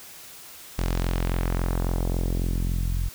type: tone with low-pass filter sweep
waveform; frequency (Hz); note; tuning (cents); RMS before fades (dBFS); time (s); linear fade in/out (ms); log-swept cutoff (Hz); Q
sawtooth; 43.65; F1; 0; -25; 0.78-3.09; 10; 8800 to 96; 1
effects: white hiss -44 dBFS RMS until 3.14 s